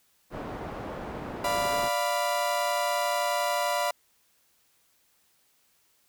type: low-pass noise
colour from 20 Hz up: white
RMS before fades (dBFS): -37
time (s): 0.3-1.9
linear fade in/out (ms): 50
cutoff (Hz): 760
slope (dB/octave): 12
type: chord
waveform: 35% pulse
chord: B diminished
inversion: first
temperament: equal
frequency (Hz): 587.3 / 698.5 / 987.8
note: D5 / F5 / B5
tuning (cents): 0 / 0 / 0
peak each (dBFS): -28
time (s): 1.44-3.91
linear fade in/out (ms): 5
effects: white hiss -67 dBFS RMS until 6.08 s